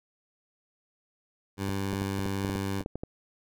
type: tone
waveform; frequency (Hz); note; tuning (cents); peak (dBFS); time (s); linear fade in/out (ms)
15% pulse; 98; G2; 0; -23; 1.57-2.84; 50
type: clicks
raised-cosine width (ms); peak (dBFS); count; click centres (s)
2; -21; 12; 1.692 / 1.933 / 2.019 / 2.192 / 2.26 / 2.448 / 2.496 / 2.556 / 2.809 / 2.861 / 2.956 / 3.035
effects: none